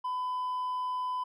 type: tone with hard clipping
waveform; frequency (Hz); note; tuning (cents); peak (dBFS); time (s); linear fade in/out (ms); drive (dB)
sine; 1004; B5; +28; -31; 0.04-1.24; 10; 2
effects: none